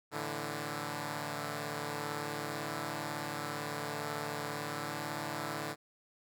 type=chord; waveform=5% pulse; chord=A suspended fourth; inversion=none; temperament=equal; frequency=110 / 146.83 / 164.81 Hz; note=A2 / D3 / E3; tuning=0 / 0 / 0 cents; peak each=-32 / -27 / -32 dBFS; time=0.11-5.76 s; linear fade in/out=50 ms; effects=none